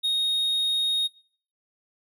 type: tone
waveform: triangle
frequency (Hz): 3729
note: A#7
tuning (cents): 0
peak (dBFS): -20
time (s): 0.03-1.08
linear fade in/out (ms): 20
effects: noise-tail reverb RT60 0.6 s tail -24 dB re dry